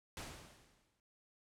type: noise with exponential decay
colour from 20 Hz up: pink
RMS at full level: -44 dBFS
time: 0.17-1 s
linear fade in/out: 1 ms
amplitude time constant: 180 ms
effects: noise-tail reverb RT60 0.5 s tail -25 dB re dry + low-pass 10000 Hz 12 dB/octave